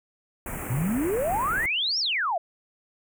pink band-stop noise, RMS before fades -34 dBFS, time 0.46-1.66 s, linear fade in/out 2 ms, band 2500 to 7600 Hz, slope 48 dB/octave
sine exponential two-way sweep, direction up then down, 114.5 to 5680 to 633 Hz, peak -23 dBFS, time 0.7-2.38 s, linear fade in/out 5 ms, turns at 1.99 s
effects none

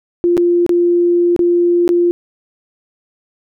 sine tone with dropouts, 348.1 Hz, F4, 6 cents flat, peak -9 dBFS, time 0.24-2.11 s, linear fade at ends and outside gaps 0 ms, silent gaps 0.369-0.377 / 0.664-0.693 / 1.363-1.392 / 1.878-1.891 s, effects none

